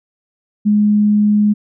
sine tone, 208.9 Hz, G#3, 10 cents sharp, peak -9 dBFS, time 0.65-1.54 s, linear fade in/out 20 ms, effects none

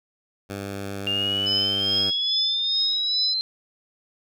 10% pulse tone, 99.1 Hz, G2, 19 cents sharp, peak -22 dBFS, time 0.49-2.11 s, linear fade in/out 20 ms
sine exponential sweep, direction up, 2794 to 4130 Hz, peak -22 dBFS, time 1.07-3.41 s, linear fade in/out 0 ms
sine tone with tremolo, 5110 Hz, D#8, 45 cents sharp, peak -21 dBFS, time 1.46-3.34 s, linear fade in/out 10 ms, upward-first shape triangle, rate 2.4 Hz, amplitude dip 85%
effects none

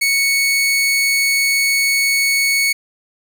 sawtooth tone, 2217 Hz, C#7, in tune, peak -10 dBFS, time 0.01-2.73 s, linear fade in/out 10 ms, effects none

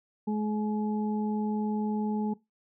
harmonic tone, 212.1 Hz, G#3, 37 cents sharp, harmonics 1 / 2 / 4, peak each -27 / -36 / -38 dBFS, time 0.27-2.34 s, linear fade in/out 10 ms, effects noise-tail reverb RT60 0.2 s tail -20 dB re dry

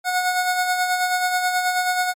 25% pulse tone with tremolo, 729 Hz, F#5, 26 cents flat, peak -13 dBFS, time 0.04-2.14 s, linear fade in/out 50 ms, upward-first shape sine, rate 9.3 Hz, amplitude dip 45%, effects MP3 64 kbps

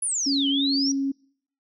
sine exponential two-way sweep, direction down then up, 10548 to 2960 to 5840 Hz, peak -23 dBFS, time 0.02-0.92 s, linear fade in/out 5 ms, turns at 0.48 s
sine tone with pitch glide, 277.2 to 273.7 Hz, C#4 to C#4, 0 to -22 cents, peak -22 dBFS, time 0.26-1.12 s, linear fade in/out 10 ms, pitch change -22 cents, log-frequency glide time 0.59-1 s
effects noise-tail reverb RT60 0.6 s tail -26 dB re dry

